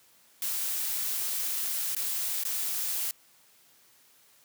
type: noise with dropouts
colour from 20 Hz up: blue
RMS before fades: -31 dBFS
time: 0.42-3.11 s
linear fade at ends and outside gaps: 1 ms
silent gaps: 1.949-1.965 / 2.436-2.451 s
effects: white hiss -61 dBFS RMS until 4.44 s + high-pass 100 Hz 12 dB/octave